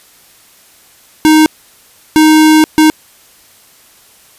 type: tone bursts at uneven times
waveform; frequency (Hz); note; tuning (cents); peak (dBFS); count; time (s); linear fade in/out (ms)
square; 311.1; D#4; 0; -4; 3; 1.25-1.46 / 2.16-2.64 / 2.78-2.9; 0
effects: white hiss -44 dBFS RMS until 4.38 s + resampled to 32000 Hz